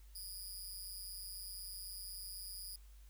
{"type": "tone with amplitude modulation", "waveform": "15% pulse", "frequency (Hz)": 4932, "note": "D#8", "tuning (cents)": -16, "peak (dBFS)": -35, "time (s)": [0.15, 2.76], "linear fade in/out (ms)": 5, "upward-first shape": "sine", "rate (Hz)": 190, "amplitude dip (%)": 95, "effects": ["added 50 Hz sine -55 dBFS peak until 3.09 s", "white hiss -70 dBFS RMS until 3.09 s"]}